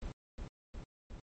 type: noise with echo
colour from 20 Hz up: brown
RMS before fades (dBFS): -41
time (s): 0.02-0.12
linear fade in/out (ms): 0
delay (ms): 360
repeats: 3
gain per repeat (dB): -2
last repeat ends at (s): 1.2
effects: MP3 32 kbps